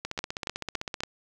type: two click trains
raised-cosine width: 0.2 ms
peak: -15 / -12 dBFS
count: 16 / 4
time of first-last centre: 0.05-1.005 / 0.19-1.035 s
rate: 15.7 / 3.55 Hz
effects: none